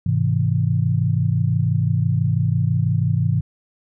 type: chord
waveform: sine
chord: Ab augmented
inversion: none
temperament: just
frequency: 103.83 / 129.78 / 162.23 Hz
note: Ab2 / C3 / E3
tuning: 0 / -14 / -27 cents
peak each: -20 / -20 / -21 dBFS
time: 0.06-3.41 s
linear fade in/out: 5 ms
effects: none